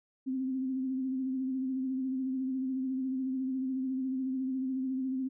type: tone with vibrato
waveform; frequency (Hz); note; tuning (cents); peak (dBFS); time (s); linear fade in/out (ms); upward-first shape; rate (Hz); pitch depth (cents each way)
sine; 261.6; C4; 0; -30; 0.26-5.29; 20; sine; 14; 35
effects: none